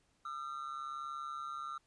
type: ring-modulated tone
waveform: triangle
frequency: 1280 Hz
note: D#6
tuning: 49 cents sharp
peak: -35 dBFS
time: 0.25-1.78 s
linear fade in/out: 5 ms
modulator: 70.5 Hz
effects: pink hiss -74 dBFS RMS until 1.86 s + resampled to 22050 Hz